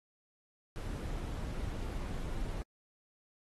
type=noise; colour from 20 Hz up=brown; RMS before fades=-38 dBFS; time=0.76-2.62 s; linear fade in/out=0 ms; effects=AAC 32 kbps